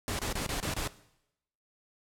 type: noise bursts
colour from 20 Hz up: pink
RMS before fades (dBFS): -33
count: 6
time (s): 0.08-0.875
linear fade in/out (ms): 0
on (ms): 110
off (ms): 27
effects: noise-tail reverb RT60 0.8 s tail -17 dB re dry + low-pass 12000 Hz 12 dB/octave